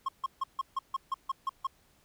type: tone bursts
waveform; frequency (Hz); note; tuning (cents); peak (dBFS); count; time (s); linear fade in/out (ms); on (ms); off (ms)
triangle; 1075; C6; +47; -26; 10; 0.06-1.67; 5; 26; 150
effects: pink hiss -66 dBFS RMS until 2.04 s